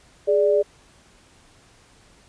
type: tone pair together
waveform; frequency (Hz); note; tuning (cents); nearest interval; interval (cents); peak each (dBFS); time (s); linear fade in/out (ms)
sine; 415.3 / 587.3; G#4 / D5; 0 / 0; tritone; 600; -18; 0.27-0.63; 20
effects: pink hiss -54 dBFS RMS until 2.28 s + resampled to 22050 Hz